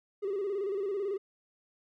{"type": "tone with vibrato", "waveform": "triangle", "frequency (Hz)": 396.5, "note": "G4", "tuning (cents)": 20, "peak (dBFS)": -27, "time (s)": [0.22, 1.18], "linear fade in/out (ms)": 20, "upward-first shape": "square", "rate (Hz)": 18, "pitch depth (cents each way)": 69, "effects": ["tanh soft clip ceiling -26 dBFS"]}